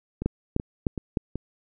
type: two click trains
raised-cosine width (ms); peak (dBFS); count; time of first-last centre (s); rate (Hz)
3; -10 / -17; 4 / 4; 0.26-1.172 / 0.22-1.356; 3.29 / 2.64
effects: none